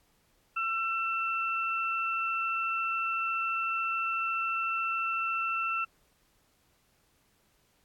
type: tone pair together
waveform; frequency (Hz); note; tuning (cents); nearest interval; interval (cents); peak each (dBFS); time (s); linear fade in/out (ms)
sine; 1343 / 2679; E6 / E7; +32 / +27; octave; 1195; -30 / -32; 0.56-5.85; 10
effects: pink hiss -69 dBFS RMS until 7.84 s + AAC 64 kbps